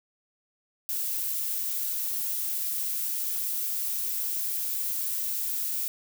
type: noise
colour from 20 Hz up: violet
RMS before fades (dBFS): -30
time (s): 0.89-5.88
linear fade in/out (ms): 0
effects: none